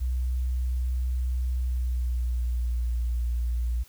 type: tone with pitch glide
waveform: sine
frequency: 62.6 to 59.43 Hz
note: B1 to A#1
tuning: +24 to +34 cents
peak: -24 dBFS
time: 0-3.84 s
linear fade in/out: 20 ms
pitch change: -90 cents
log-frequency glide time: 1.55-2.79 s
effects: white hiss -56 dBFS RMS until 3.88 s